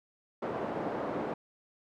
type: band-pass noise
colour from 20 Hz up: pink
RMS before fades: -35 dBFS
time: 0.42-1.34 s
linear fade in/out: 5 ms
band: 290 to 820 Hz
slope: 12 dB/octave
effects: none